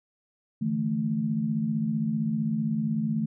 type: chord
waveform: sine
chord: D suspended second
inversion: none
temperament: equal with one note detuned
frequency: 149.23 / 164.81 / 220 Hz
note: D3 / E3 / A3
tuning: +28 / 0 / 0 cents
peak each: -32 / -31 / -26 dBFS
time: 0.61-3.26 s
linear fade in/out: 10 ms
effects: none